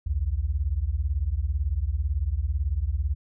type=beating tone pair; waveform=sine; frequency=61.7 / 79.7 Hz; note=B1 / D#2; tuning=-1 / +42 cents; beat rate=18 Hz; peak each=-26 dBFS; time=0.06-3.15 s; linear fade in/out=10 ms; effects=none